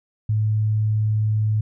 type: tone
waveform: sine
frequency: 107.6 Hz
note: A2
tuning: 38 cents flat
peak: -17 dBFS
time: 0.29-1.61 s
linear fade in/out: 5 ms
effects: none